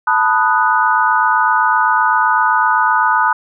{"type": "chord", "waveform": "sine", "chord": "B dominant seventh", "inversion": "third", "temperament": "equal", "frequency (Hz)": [880, 987.8, 1244.5, 1480], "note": ["A5", "B5", "D#6", "F#6"], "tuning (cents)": [0, 0, 0, 0], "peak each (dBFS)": -16, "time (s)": [0.07, 3.33], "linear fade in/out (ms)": 5, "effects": []}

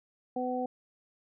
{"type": "harmonic tone", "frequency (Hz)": 251.5, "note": "B3", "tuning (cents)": 32, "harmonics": [1, 2, 3], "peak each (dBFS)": [-34, -34, -34], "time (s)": [0.36, 0.66], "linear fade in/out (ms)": 5, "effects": []}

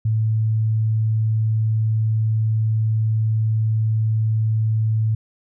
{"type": "tone", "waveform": "sine", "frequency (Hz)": 110, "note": "A2", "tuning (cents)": 0, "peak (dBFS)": -16, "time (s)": [0.05, 5.15], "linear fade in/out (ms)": 5, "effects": []}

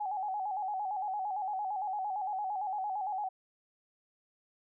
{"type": "tone with vibrato", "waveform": "sine", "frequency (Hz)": 795, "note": "G5", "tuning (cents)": 24, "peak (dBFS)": -32, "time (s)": [0, 3.29], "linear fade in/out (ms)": 10, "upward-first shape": "square", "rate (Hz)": 8.8, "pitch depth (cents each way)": 87, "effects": []}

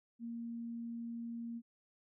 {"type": "tone", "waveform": "sine", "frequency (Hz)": 233.1, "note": "A#3", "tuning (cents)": 0, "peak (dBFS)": -40, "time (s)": [0.19, 1.62], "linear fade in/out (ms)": 50, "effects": []}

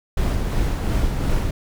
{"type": "noise with tremolo", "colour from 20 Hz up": "brown", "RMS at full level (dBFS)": -19, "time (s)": [0.17, 1.51], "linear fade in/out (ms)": 5, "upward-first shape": "sine", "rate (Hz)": 2.8, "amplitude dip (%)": 35, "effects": []}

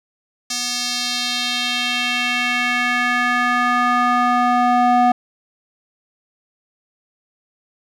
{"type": "tone with band-pass filter sweep", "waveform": "square", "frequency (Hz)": 245.1, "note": "B3", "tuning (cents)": -13, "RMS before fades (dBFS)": -18, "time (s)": [0.5, 5.12], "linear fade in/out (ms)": 5, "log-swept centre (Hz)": [5700, 750], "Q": 2.1, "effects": []}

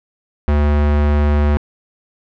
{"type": "tone", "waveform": "square", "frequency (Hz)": 73.5, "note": "D2", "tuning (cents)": 2, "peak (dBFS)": -12, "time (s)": [0.48, 1.57], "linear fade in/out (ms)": 0, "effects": ["low-pass 2000 Hz 12 dB/octave"]}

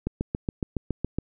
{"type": "click train", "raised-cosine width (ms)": 3, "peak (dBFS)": -13, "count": 9, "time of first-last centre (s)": [0.07, 1.186], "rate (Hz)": 7.17, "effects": []}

